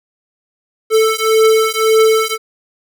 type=beating tone pair; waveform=square; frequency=440 / 441.8 Hz; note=A4 / A4; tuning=0 / +7 cents; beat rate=1.8 Hz; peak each=-13 dBFS; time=0.9-2.38 s; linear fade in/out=50 ms; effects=none